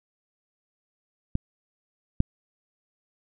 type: clicks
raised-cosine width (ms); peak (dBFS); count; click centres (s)
5; -12 / -7; 2; 1.354 / 2.204
effects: none